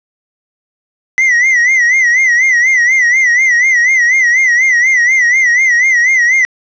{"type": "tone with vibrato", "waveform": "triangle", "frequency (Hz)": 1999, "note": "B6", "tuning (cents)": 20, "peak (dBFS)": -5, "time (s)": [1.18, 6.45], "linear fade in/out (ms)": 0, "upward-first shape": "sine", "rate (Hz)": 4.1, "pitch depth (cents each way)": 110, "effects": ["resampled to 16000 Hz", "7-bit"]}